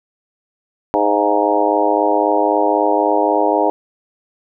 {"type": "harmonic tone with a mistuned harmonic", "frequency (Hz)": 103.83, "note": "G#2", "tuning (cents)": 0, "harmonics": [3, 4, 5, 6, 7, 8, 9], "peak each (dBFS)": [-20, -20, -20, -20, -20, -20, -20], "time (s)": [0.94, 3.7], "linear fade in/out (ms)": 0, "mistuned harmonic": 7, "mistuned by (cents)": -40, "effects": []}